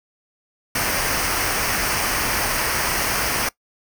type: noise with comb filter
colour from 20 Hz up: pink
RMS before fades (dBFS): -22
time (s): 0.75-3.49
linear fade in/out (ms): 5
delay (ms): 0.27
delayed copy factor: -0.6
effects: noise-tail reverb RT60 0.1 s tail -21 dB re dry